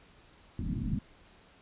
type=low-pass noise; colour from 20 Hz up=white; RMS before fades=-33 dBFS; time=0.59-0.99 s; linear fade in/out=2 ms; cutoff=260 Hz; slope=48 dB/octave; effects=pink hiss -59 dBFS RMS until 1.61 s + resampled to 8000 Hz